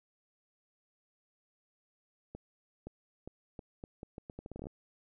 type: accelerating click train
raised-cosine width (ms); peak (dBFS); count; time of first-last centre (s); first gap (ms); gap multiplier
2; -30; 17; 2.35-4.669; 520; 0.78
effects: none